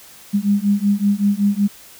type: beating tone pair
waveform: sine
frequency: 200.1 / 205.4 Hz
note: G3 / G#3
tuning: +36 / -19 cents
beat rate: 5.3 Hz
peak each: -17 dBFS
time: 0.33-1.68 s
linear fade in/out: 20 ms
effects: white hiss -43 dBFS RMS until 1.99 s